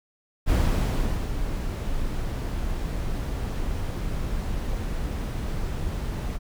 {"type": "noise with ADSR envelope", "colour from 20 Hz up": "brown", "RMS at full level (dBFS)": -19, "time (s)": [0.46, 6.39], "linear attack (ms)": 38, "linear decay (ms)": 790, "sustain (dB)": -9, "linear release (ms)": 37, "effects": []}